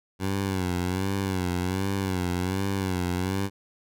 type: tone with vibrato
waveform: 15% pulse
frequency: 93.5 Hz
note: F#2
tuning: 19 cents sharp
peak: -19 dBFS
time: 0.19-3.5 s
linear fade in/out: 50 ms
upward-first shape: sine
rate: 1.3 Hz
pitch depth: 90 cents each way
effects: none